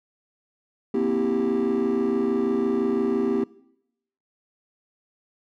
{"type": "chord", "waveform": "triangle", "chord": "C dominant seventh", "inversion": "third", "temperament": "just", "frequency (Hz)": [235.5, 261.6, 327, 392.4], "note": ["Bb3", "C4", "E4", "G4"], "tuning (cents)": [18, 0, -14, 2], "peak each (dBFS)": [-23, -24, -25, -21], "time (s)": [0.94, 3.44], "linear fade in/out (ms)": 5, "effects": ["noise-tail reverb RT60 0.8 s tail -22 dB re dry", "tanh soft clip ceiling -14 dBFS"]}